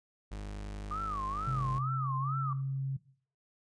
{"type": "tone", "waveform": "40% pulse", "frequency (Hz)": 51, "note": "G#1", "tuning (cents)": -31, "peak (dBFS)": -37, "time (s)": [0.31, 1.79], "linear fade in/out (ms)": 10}
{"type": "tone with vibrato", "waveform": "sine", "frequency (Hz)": 1185, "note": "D6", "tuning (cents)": 15, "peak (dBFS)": -34, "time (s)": [0.91, 2.53], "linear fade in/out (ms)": 2, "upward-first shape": "sine", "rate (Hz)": 2.2, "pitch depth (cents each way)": 220}
{"type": "tone with pitch glide", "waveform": "sine", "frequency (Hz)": [130.81, 135.19], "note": ["C3", "C#3"], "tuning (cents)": [0, -43], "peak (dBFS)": -31, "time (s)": [1.47, 2.97], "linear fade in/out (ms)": 10, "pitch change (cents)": 57, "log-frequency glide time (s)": [1.9, 2.27]}
{"effects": ["noise-tail reverb RT60 0.5 s tail -17 dB re dry", "resampled to 22050 Hz"]}